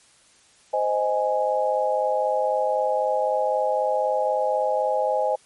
sine chord, Ab major, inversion first, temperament just, 519.1 / 623 / 830.6 Hz, C5 / Eb5 / Ab5, -14 / +2 / 0 cents, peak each -24 dBFS, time 0.73-5.36 s, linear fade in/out 10 ms, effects white hiss -56 dBFS RMS until 5.45 s + MP3 48 kbps

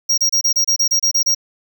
square tone bursts, 5630 Hz, F8, 13 cents sharp, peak -13 dBFS, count 11, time 0.09-1.348 s, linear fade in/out 10 ms, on 88 ms, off 29 ms, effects none

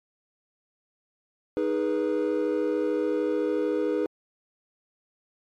triangle chord, G# minor, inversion second, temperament equal with one note detuned, 311.1 / 415.3 / 488.8 Hz, D#4 / G#4 / B4, 0 / 0 / -18 cents, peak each -25 dBFS, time 1.57-4.06 s, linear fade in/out 0 ms, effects tanh soft clip ceiling -15 dBFS + MP3 64 kbps

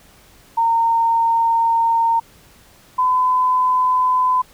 sine tone pair in turn, 918 / 1011.5 Hz, A#5 / B5, -27 / +41 cents, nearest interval major second, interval 168 cents, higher second, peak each -13 / -13 dBFS, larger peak neither, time 0.57-2.2 / 2.98-4.42 s, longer first, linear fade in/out 10 ms, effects pink hiss -49 dBFS RMS until 4.53 s

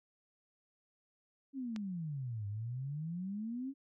sine exponential two-way sweep, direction down then up, 280 to 99.8 to 280 Hz, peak -37 dBFS, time 1.53-3.74 s, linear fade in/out 50 ms, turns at 2.47 s
click, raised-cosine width 0.2 ms, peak -28 dBFS, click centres 1.762 s
effects none

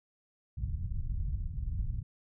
pink low-pass noise, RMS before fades -34 dBFS, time 0.57-2.03 s, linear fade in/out 10 ms, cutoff 120 Hz, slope 24 dB/octave, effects none

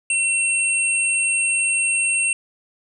sine tone pair together, 2711 / 8586 Hz, E7 / C9, +48 / +44 cents, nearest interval octave + minor sixth, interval 1996 cents, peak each -19 / -21 dBFS, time 0.1-2.33 s, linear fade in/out 2 ms, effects none

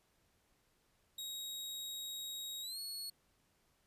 sawtooth tone with pitch glide, 3791 to 4355 Hz, A#7 to C#8, +28 to -31 cents, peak -39 dBFS, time 1.18-3.1 s, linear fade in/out 5 ms, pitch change +241 cents, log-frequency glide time 2.62-2.79 s, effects pink hiss -75 dBFS RMS until 3.86 s + resampled to 32000 Hz

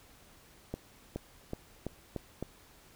accelerating click train, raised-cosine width 2 ms, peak -22 dBFS, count 6, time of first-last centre 0.74-2.426 s, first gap 420 ms, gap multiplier 0.89, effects pink hiss -59 dBFS RMS until 2.95 s

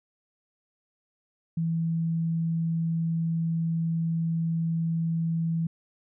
sine tone, 164.7 Hz, E3, 1 cent flat, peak -24 dBFS, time 1.57-5.67 s, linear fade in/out 5 ms, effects none

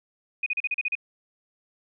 sine tone bursts, 2482 Hz, D#7, 5 cents flat, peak -23 dBFS, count 8, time 0.43-0.953 s, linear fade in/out 5 ms, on 33 ms, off 37 ms, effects none

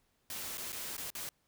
white noise with dropouts, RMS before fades -41 dBFS, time 0.3-1.29 s, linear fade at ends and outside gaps 1 ms, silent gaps 0.573-0.58 / 0.721-0.728 / 0.967-0.979 / 1.103-1.151 s, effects pink hiss -75 dBFS RMS until 1.47 s

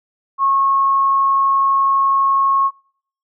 sine tone, 1092 Hz, C#6, 26 cents flat, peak -12 dBFS, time 0.38-2.71 s, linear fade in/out 50 ms, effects noise-tail reverb RT60 0.6 s tail -26 dB re dry

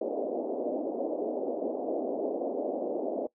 white band-pass noise, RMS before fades -32 dBFS, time 0.01-3.27 s, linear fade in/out 5 ms, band 250 to 660 Hz, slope 48 dB/octave, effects noise-tail reverb RT60 0.1 s tail -19 dB re dry

